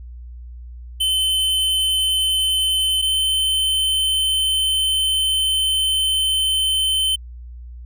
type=tone pair in turn; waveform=square; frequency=3061 / 3073 Hz; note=G7 / G7; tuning=-42 / -35 cents; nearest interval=unison; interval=7 cents; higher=second; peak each=-17 dBFS; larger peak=neither; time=1-3.02 / 3.02-7.16 s; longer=second; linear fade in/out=10 ms; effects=added 60 Hz sine -33 dBFS peak until 7.85 s